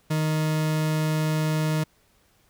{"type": "tone", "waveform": "40% pulse", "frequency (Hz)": 155.56, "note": "D#3", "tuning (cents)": 0, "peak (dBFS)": -21, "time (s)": [0.1, 1.84], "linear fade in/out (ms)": 10, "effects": ["pink hiss -63 dBFS RMS until 2.49 s"]}